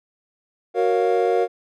triangle chord, Gb major seventh, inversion none, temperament equal with one note detuned, 370 / 466.2 / 554.4 / 704.9 Hz, Gb4 / Bb4 / Db5 / F5, 0 / 0 / 0 / +16 cents, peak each -20 / -18 / -24 / -21 dBFS, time 0.74-1.48 s, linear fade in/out 50 ms, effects none

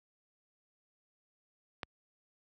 click, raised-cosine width 0.3 ms, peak -20 dBFS, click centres 1.832 s, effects high-pass 60 Hz 12 dB/octave

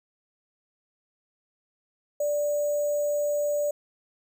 sine tone with sample-and-hold, 587 Hz, D5, 1 cent flat, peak -23 dBFS, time 2.2-3.71 s, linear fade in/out 5 ms, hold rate 7350 Hz, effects none

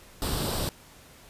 pink noise with comb filter, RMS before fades -29 dBFS, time 0.22-0.69 s, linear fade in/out 0 ms, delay 0.23 ms, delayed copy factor +0.55, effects pink hiss -52 dBFS RMS until 1.29 s + resampled to 32000 Hz

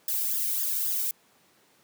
violet noise with flanger, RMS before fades -28 dBFS, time 0.08-1.11 s, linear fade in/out 2 ms, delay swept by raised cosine 0.58 to 1.36 ms, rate 3.7 Hz, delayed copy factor +0.8, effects pink hiss -62 dBFS RMS until 1.83 s + high-pass 200 Hz 12 dB/octave

